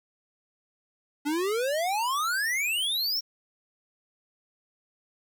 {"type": "exponential sweep", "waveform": "square", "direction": "up", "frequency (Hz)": [282.6, 5650], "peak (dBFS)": -26, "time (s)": [1.25, 3.21], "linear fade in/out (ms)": 20, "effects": ["9-bit"]}